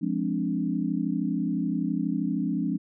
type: chord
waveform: sine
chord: D half-diminished seventh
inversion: first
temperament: equal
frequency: 174.61 / 207.7 / 261.6 / 293.7 Hz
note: F3 / Ab3 / C4 / D4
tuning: 0 / 0 / 0 / 0 cents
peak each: -30 dBFS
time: 0.01-2.78 s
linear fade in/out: 20 ms
effects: none